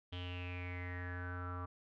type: tone with low-pass filter sweep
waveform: square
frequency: 89.4 Hz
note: F2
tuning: 41 cents sharp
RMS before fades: -43 dBFS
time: 0.12-1.66 s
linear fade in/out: 10 ms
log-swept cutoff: 3200 to 1200 Hz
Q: 9.3
effects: none